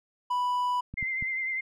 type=tone; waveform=triangle; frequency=987.8 Hz; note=B5; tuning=in tune; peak=-23 dBFS; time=0.3-0.81 s; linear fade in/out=10 ms
type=clicks; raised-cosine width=5 ms; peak=-26 dBFS; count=3; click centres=0.94 / 1.027 / 1.225 s
type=tone with vibrato; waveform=sine; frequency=2083 Hz; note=C7; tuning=8 cents flat; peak=-28 dBFS; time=0.97-1.61 s; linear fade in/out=10 ms; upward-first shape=triangle; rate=10 Hz; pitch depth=40 cents each way
effects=none